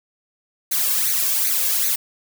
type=noise with flanger; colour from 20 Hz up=blue; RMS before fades=-20 dBFS; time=0.71-1.96 s; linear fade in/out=10 ms; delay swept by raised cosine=0.47 to 1.87 ms; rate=2.6 Hz; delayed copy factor=+0.85; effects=none